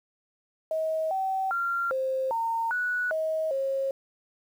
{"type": "tone with pitch steps", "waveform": "sine", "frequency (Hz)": [636, 766, 1382, 526, 914, 1473, 634, 541], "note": ["D#5", "G5", "F6", "C5", "A#5", "F#6", "D#5", "C#5"], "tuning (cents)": [38, -40, -19, 9, -34, -8, 32, -42], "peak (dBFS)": -25, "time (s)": [0.71, 3.91], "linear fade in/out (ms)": 2, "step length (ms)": 400, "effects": ["9-bit"]}